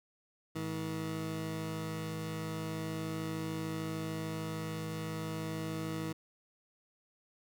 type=tone pair together; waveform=20% pulse; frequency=106.79 / 160 Hz; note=G#2 / D#3; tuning=+49 / +49 cents; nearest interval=perfect fifth; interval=700 cents; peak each=-38 / -32 dBFS; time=0.55-6.13 s; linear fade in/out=10 ms; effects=none